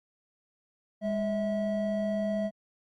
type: tone pair together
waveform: triangle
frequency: 204.4 / 648.9 Hz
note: G#3 / E5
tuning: -27 / -27 cents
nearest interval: octave + minor sixth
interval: 2000 cents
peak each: -28 dBFS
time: 1.01-2.51 s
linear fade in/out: 50 ms
effects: Opus 48 kbps

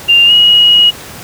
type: tone with pitch glide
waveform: sine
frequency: 2794 to 2896 Hz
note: F7 to F#7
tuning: 0 to -38 cents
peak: -3 dBFS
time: 0.08-0.91 s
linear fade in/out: 20 ms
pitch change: +62 cents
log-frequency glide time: 0.26-0.32 s
effects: pink hiss -29 dBFS RMS until 1.23 s + high-pass 80 Hz 12 dB/octave

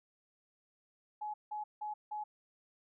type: tone bursts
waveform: sine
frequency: 845 Hz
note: G#5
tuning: 30 cents sharp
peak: -37 dBFS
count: 4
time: 1.21-2.24 s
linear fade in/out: 10 ms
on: 130 ms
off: 170 ms
effects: none

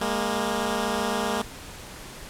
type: tone pair together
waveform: 10% pulse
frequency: 205 / 232.9 Hz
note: G#3 / A#3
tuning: -22 / -1 cents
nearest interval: major second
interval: 221 cents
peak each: -19 dBFS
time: 0.01-1.42 s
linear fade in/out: 5 ms
effects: pink hiss -41 dBFS RMS until 2.29 s + low-pass 12000 Hz 12 dB/octave

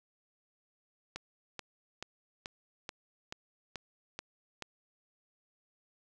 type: click train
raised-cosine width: 0.2 ms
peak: -22 dBFS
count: 9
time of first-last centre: 1.16-4.623 s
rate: 2.31 Hz
effects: none

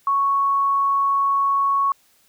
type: tone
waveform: sine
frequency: 1108.7 Hz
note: C#6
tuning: in tune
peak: -16 dBFS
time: 0.07-1.92 s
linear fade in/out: 2 ms
effects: white hiss -59 dBFS RMS until 2.28 s

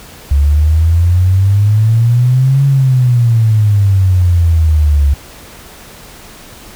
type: exponential two-way sweep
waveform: sine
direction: up then down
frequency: 69.3 to 139.6 to 69.3 Hz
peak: -6 dBFS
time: 0.31-5.14 s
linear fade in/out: 5 ms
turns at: 2.65 s
effects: pink hiss -35 dBFS RMS until 6.75 s

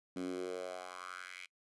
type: tone with high-pass filter sweep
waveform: 10% pulse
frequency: 91 Hz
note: F#2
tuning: 28 cents flat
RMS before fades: -43 dBFS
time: 0.16-1.46 s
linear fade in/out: 5 ms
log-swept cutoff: 230 to 2400 Hz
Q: 3.7
effects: noise-tail reverb RT60 0.1 s tail -25 dB re dry + resampled to 24000 Hz

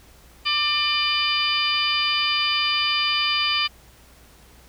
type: harmonic tone with a mistuned harmonic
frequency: 599 Hz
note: D5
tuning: 34 cents sharp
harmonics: 2 / 3 / 4 / 5 / 6 / 7 / 8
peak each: -27 / -33 / -25 / -24 / -30 / -37 / -26 dBFS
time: 0.45-3.68 s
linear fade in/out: 20 ms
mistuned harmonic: 2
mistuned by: -25 cents
effects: added 60 Hz sine -52 dBFS peak until 4.68 s + pink hiss -52 dBFS RMS until 4.68 s

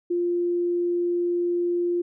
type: tone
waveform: sine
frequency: 349.2 Hz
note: F4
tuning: in tune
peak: -21 dBFS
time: 0.1-2.02 s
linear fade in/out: 10 ms
effects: none

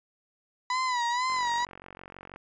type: tone with vibrato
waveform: 35% pulse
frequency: 987.8 Hz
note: B5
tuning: in tune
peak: -24 dBFS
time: 0.7-1.65 s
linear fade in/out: 2 ms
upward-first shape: sine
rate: 2.1 Hz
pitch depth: 82 cents each way
type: click train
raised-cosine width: 0.5 ms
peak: -29 dBFS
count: 50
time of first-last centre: 1.3-2.361 s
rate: 46.2 Hz
effects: resampled to 16000 Hz

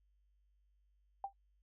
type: tone with exponential decay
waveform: sine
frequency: 789 Hz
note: G5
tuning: 11 cents sharp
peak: -33 dBFS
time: 1.24-1.33 s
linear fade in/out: 2 ms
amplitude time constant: 19 ms
effects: noise-tail reverb RT60 0.1 s tail -22 dB re dry + added 50 Hz sine -70 dBFS peak until 1.62 s

